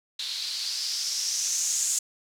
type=noise with low-pass filter sweep; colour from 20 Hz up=violet; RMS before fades=-29 dBFS; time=0.19-1.99 s; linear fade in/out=5 ms; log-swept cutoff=3900 to 7300 Hz; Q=4.6; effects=none